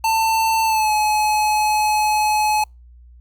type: tone with pitch glide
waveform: square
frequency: 892 to 851.2 Hz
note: A5 to G#5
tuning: +23 to +42 cents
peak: -16 dBFS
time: 0.04-2.64 s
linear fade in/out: 5 ms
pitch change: -81 cents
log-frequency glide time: 0.64-0.92 s
effects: added 60 Hz sine -42 dBFS peak until 3.2 s + Opus 48 kbps